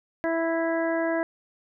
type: harmonic tone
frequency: 329.6 Hz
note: E4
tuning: in tune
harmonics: 1 / 2 / 3 / 4 / 5 / 6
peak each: -27 / -26 / -35 / -41 / -33 / -38 dBFS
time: 0.24-1.23 s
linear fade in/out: 0 ms
effects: none